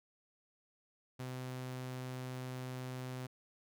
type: tone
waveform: sawtooth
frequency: 127.9 Hz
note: C3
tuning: 39 cents flat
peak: -37 dBFS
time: 1.19-3.27 s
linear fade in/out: 10 ms
effects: none